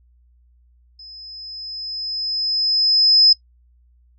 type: tone with level ramp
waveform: sine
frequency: 5100 Hz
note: D#8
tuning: 42 cents sharp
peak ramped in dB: -37 to -7 dBFS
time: 0.99-3.33 s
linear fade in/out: 5 ms
effects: noise-tail reverb RT60 0.1 s tail -21 dB re dry + added 60 Hz sine -52 dBFS peak until 4.18 s